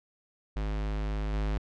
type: tone with level steps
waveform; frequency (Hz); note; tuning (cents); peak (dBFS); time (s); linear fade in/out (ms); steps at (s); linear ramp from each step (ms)
square; 51.91; G#1; 0; -30 / -28; 0.56-1.58; 5; 1.33; 5
effects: low-pass 4000 Hz 12 dB/octave